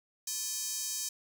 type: tone with high-pass filter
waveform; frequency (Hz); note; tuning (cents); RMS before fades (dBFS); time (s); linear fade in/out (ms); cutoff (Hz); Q
square; 349.2; F4; 0; -36; 0.27-1.09; 5; 6200; 2.2
effects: none